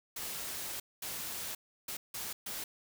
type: noise bursts at uneven times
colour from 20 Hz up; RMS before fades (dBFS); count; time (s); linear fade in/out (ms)
white; -40; 5; 0.16-0.8 / 1.02-1.55 / 1.88-1.97 / 2.14-2.33 / 2.46-2.64; 5
effects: none